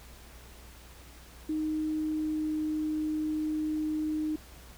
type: tone with pitch glide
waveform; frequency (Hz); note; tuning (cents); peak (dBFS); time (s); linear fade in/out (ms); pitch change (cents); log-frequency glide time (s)
sine; 310 to 308.2; D#4 to D#4; -6 to -16; -28; 1.49-4.36; 5; -10; 1.96-2.65
effects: added 60 Hz sine -51 dBFS peak until 4.77 s + pink hiss -53 dBFS RMS until 4.77 s